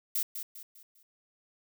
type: noise with echo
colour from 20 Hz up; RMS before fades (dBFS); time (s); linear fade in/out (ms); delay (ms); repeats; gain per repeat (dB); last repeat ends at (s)
violet; -30; 0.15-0.23; 5; 200; 4; -8; 1.03
effects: none